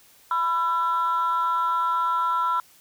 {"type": "tone pair together", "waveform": "sine", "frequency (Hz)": [995.9, 1346], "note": ["B5", "E6"], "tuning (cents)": [14, 36], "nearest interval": "perfect fourth", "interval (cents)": 522, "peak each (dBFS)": -22, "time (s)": [0.31, 2.6], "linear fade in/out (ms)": 2, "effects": ["tanh soft clip ceiling -16 dBFS", "white hiss -55 dBFS RMS until 2.8 s"]}